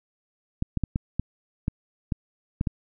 clicks, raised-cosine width 5 ms, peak -12 dBFS, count 9, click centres 0.624 / 0.773 / 0.837 / 0.959 / 1.196 / 1.681 / 2.122 / 2.611 / 2.672 s, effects none

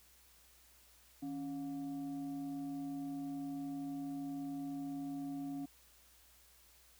sine tone with frequency modulation, 277.7 Hz, C#4, 3 cents sharp, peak -39 dBFS, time 1.22-5.66 s, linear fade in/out 10 ms, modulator 437 Hz, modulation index 0.42, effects added 60 Hz sine -70 dBFS peak until 6.99 s + white hiss -65 dBFS RMS until 6.99 s

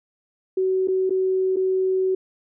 sine tone with dropouts, 376.3 Hz, F#4, 29 cents sharp, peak -18 dBFS, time 0.57-2.15 s, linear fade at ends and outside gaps 5 ms, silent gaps 0.875-0.883 / 1.096-1.105 / 1.561-1.567 s, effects none

